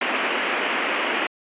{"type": "band-pass noise", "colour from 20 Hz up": "white", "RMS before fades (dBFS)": -24, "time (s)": [0.01, 1.27], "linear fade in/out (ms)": 5, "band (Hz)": [220, 2900], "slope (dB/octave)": 48, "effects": ["resampled to 8000 Hz"]}